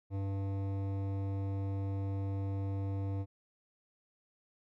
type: tone with hard clipping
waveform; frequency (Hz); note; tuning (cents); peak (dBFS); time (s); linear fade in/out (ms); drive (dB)
sine; 98; G2; 0; -35; 0.1-3.26; 50; 14
effects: none